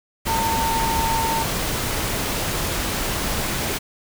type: tone in noise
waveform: sine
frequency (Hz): 905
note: A5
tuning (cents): +48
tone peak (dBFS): -21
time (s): 0.27-1.44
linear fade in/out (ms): 20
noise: pink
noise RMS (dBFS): -24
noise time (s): 0.25-3.79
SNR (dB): 0
effects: none